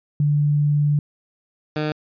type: tone pair in turn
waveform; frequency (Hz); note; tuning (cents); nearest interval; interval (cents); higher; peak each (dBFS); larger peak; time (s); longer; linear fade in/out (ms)
sine / 15% pulse; 146.83 / 152.52; D3 / D#3; 0 / -34; minor second; 66; second; -15; neither; 0.2-0.99 / 1.76-1.92; first; 2
effects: resampled to 11025 Hz